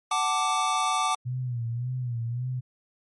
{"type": "chord", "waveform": "square", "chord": "D major", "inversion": "first", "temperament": "equal with one note detuned", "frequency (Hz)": [748.6, 880, 1174.7], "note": ["F#5", "A5", "D6"], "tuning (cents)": [20, 0, 0], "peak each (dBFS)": [-30, -30, -26], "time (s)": [0.11, 1.15], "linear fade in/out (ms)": 5}
{"type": "tone with vibrato", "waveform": "sine", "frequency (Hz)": 121.6, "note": "B2", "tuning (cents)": -26, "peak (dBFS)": -27, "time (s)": [1.25, 2.61], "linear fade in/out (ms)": 20, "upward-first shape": "sine", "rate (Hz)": 1.8, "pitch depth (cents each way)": 89}
{"effects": ["MP3 48 kbps"]}